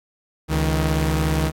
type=tone pair together; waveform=sawtooth; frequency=70.29 / 157.8 Hz; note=C#2 / D#3; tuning=+25 / +25 cents; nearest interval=octave + major second; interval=1400 cents; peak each=-17 dBFS; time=0.48-1.52 s; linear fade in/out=50 ms; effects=AAC 64 kbps